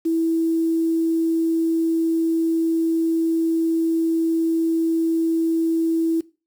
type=tone with quantisation; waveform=sine; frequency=327.9 Hz; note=E4; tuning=9 cents flat; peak=-17 dBFS; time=0.05-6.21 s; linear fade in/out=10 ms; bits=7; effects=noise-tail reverb RT60 0.3 s tail -19 dB re dry